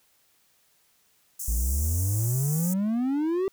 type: high-pass noise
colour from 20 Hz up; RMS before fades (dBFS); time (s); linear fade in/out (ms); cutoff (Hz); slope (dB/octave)
pink; -34; 1.39-2.74; 10; 6300; 48
type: exponential sweep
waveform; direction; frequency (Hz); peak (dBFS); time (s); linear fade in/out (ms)
triangle; up; 53.4 to 395.2; -21; 1.48-3.48; 0
effects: white hiss -65 dBFS RMS until 3.52 s